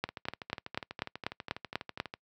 two click trains, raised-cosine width 0.3 ms, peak -23 / -14 dBFS, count 26 / 9, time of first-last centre 0.09-2.139 / 0.04-2.001 s, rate 12.2 / 4.08 Hz, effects noise-tail reverb RT60 0.1 s tail -25 dB re dry + high-pass 80 Hz 12 dB/octave

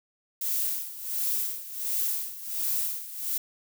violet noise with tremolo, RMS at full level -27 dBFS, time 0.41-3.38 s, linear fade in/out 5 ms, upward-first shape sine, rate 1.4 Hz, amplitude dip 80%, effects none

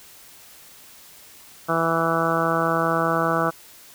harmonic tone, 164.81 Hz, E3, in tune, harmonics 1 / 2 / 3 / 4 / 5 / 6 / 7 / 8 / 9, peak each -28 / -28 / -27 / -26 / -30 / -32 / -26 / -26 / -29 dBFS, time 1.68-3.51 s, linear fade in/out 20 ms, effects white hiss -47 dBFS RMS until 3.94 s

